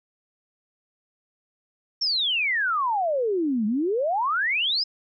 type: exponential two-way sweep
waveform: sine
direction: down then up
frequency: 5580 to 203.5 to 5240 Hz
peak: -21 dBFS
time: 2.01-4.84 s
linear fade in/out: 10 ms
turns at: 3.66 s
effects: none